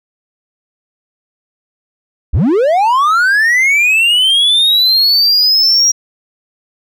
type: linear sweep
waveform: triangle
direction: up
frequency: 41.28 to 5720 Hz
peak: -6 dBFS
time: 2.33-5.92 s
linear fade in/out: 10 ms
effects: none